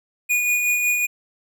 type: tone with tremolo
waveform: square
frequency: 2453 Hz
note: D#7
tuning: 25 cents flat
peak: -17 dBFS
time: 0.29-1.07 s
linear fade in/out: 20 ms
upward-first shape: sine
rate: 5.4 Hz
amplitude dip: 35%
effects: none